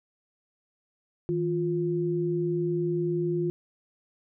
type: tone pair together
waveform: sine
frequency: 160 / 350.8 Hz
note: D#3 / F4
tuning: +49 / +8 cents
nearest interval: octave + major second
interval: 1359 cents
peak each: -29 / -26 dBFS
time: 1.29-3.5 s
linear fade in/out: 0 ms
effects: none